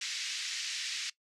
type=band-pass noise; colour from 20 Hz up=white; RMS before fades=-37 dBFS; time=0.01-1.1 s; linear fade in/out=5 ms; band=1900 to 6200 Hz; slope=24 dB/octave; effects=noise-tail reverb RT60 0.1 s tail -19 dB re dry + low-pass 10000 Hz 12 dB/octave